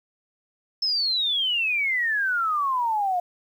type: exponential sweep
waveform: sine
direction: down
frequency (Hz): 5300 to 698.5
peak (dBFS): -21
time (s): 0.82-3.2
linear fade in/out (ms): 5
effects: 9-bit